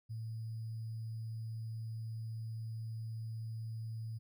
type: tone with sample-and-hold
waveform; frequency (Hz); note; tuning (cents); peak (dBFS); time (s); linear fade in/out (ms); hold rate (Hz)
sine; 111.9; A2; +30; -39; 0.09-4.19; 20; 4900
effects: none